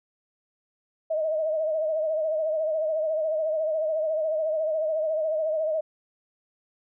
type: tone with vibrato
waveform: sine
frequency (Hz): 628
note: D#5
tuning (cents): +16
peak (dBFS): -23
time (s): 1.1-5.81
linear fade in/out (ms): 10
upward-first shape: triangle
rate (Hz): 14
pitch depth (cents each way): 71
effects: none